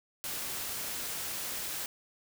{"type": "noise", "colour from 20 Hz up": "white", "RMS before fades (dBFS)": -37, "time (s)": [0.24, 1.86], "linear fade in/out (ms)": 0, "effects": []}